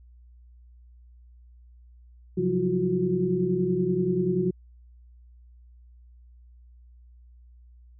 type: tone cluster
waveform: sine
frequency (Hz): 133.6 / 176.2 / 186.6 / 336.2 / 366.2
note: C3 / F3 / F#3 / E4 / F#4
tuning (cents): +36 / +16 / +15 / +34 / -18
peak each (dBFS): -33 / -27 / -30 / -34 / -25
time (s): 2.37-4.51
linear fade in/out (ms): 10
effects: added 60 Hz sine -49 dBFS peak until 7.99 s